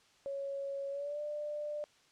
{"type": "tone with pitch glide", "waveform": "sine", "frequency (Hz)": [554.4, 594.2], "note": ["C#5", "D5"], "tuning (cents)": [0, 20], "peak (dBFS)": -36, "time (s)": [0.26, 1.84], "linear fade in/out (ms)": 0, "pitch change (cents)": 120, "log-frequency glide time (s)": [0.9, 1.2], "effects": ["white hiss -66 dBFS RMS until 2.11 s", "low-pass 6000 Hz 12 dB/octave"]}